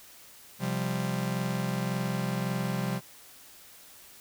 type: chord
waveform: 45% pulse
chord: C suspended fourth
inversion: none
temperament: just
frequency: 130.81 / 174.42 / 196.22 Hz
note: C3 / F3 / G3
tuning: 0 / -2 / +2 cents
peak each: -33 dBFS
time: 0.59-3.01 s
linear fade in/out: 50 ms
effects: white hiss -52 dBFS RMS until 4.2 s